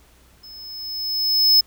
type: tone with level ramp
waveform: square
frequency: 5200 Hz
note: E8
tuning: 24 cents flat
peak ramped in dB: -40 to -10 dBFS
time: 0.43-1.61 s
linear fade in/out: 10 ms
effects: added 60 Hz sine -55 dBFS peak until 1.66 s + pink hiss -55 dBFS RMS until 1.66 s